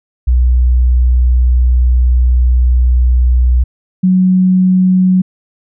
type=tone pair in turn; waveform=sine; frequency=61.74 / 185.01 Hz; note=B1 / F#3; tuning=0 / 0 cents; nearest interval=octave + perfect fifth; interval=1900 cents; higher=second; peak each=-6 dBFS; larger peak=neither; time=0.27-3.64 / 4.03-5.22 s; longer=first; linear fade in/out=10 ms; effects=none